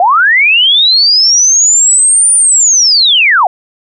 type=linear two-way sweep; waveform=sine; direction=up then down; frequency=669 to 9397 to 669 Hz; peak=-4 dBFS; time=0-3.47 s; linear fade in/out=2 ms; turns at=2.34 s; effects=none

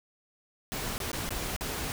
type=noise with dropouts; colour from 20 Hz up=pink; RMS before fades=-34 dBFS; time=0.72-1.92 s; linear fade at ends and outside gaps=0 ms; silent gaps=0.98-1.002 / 1.116-1.131 / 1.291-1.306 / 1.564-1.609 s; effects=none

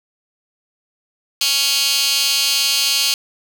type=tone with high-pass filter; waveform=15% pulse; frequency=277.2 Hz; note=C#4; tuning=in tune; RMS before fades=-17 dBFS; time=1.41-3.14 s; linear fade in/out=2 ms; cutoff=3800 Hz; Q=2.4; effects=7-bit

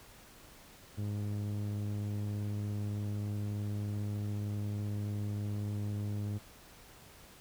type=tone with low-pass filter; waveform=sawtooth; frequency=103.3 Hz; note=G#2; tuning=9 cents flat; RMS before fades=-36 dBFS; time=0.97-6.39 s; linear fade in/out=20 ms; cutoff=320 Hz; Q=0.53; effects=pink hiss -56 dBFS RMS until 7.4 s

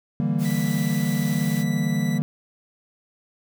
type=chord; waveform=triangle; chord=E half-diminished seventh; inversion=third; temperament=equal; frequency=146.83 / 164.81 / 196 / 233.1 Hz; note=D3 / E3 / G3 / Bb3; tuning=0 / 0 / 0 / 0 cents; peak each=-24 dBFS; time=0.2-2.22 s; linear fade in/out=0 ms
type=noise; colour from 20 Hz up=white; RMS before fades=-38 dBFS; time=0.38-1.65 s; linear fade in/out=50 ms
type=tone with tremolo; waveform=sawtooth; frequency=1974 Hz; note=B6; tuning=1 cent flat; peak=-30 dBFS; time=0.44-2.19 s; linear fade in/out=20 ms; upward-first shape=sine; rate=18 Hz; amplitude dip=30%
effects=none

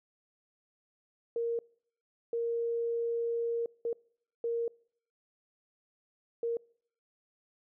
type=tone bursts at uneven times; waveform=sine; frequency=466.2 Hz; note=A#4; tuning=in tune; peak=-29 dBFS; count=5; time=1.36-1.59 / 2.33-3.66 / 3.85-3.93 / 4.44-4.68 / 6.43-6.57 s; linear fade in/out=2 ms; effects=noise-tail reverb RT60 0.6 s tail -26 dB re dry

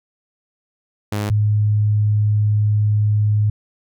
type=tone pair in turn; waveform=sawtooth / sine; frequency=103.8 / 105.31 Hz; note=G#2 / G#2; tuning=0 / +25 cents; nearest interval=unison; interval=25 cents; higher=second; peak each=-16 / -13 dBFS; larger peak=second; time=1.12-1.3 / 1.3-3.5 s; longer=second; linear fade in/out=5 ms; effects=none

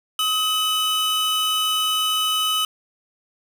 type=tone pair together; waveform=45% pulse; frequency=1266.3 / 2991 Hz; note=D#6 / F#7; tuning=+30 / +18 cents; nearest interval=octave + minor third; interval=1488 cents; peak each=-24 / -20 dBFS; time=0.19-2.65 s; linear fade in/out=2 ms; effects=none

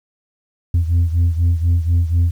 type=beating tone pair; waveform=sine; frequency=84.3 / 88.4 Hz; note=E2 / F2; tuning=+39 / +22 cents; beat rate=4.1 Hz; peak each=-12 / -16 dBFS; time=0.74-2.31 s; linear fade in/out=5 ms; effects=tanh soft clip ceiling -10 dBFS + 8-bit

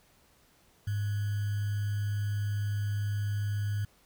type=tone with sample-and-hold; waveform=sine; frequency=102.8 Hz; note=G#2; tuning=17 cents flat; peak=-28 dBFS; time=0.87-3.85 s; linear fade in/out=5 ms; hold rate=1575 Hz; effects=pink hiss -64 dBFS RMS until 4.05 s

